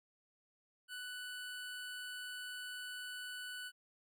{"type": "tone", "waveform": "25% pulse", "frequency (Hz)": 1488, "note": "F#6", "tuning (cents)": 9, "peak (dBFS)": -40, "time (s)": [0.88, 3.72], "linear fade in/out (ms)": 50, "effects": []}